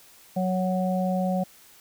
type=harmonic tone; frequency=185 Hz; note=F#3; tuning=in tune; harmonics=1 / 3 / 4; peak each=-24 / -29 / -30 dBFS; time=0.36-1.44 s; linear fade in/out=10 ms; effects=white hiss -53 dBFS RMS until 1.8 s